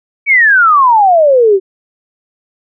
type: exponential sweep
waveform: sine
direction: down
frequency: 2309 to 370 Hz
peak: -4 dBFS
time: 0.26-1.6 s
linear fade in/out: 50 ms
effects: none